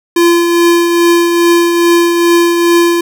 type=tone with tremolo; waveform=square; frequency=342.6 Hz; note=F4; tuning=33 cents flat; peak=-5 dBFS; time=0.16-3.01 s; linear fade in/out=5 ms; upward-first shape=triangle; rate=2.4 Hz; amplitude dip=45%; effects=none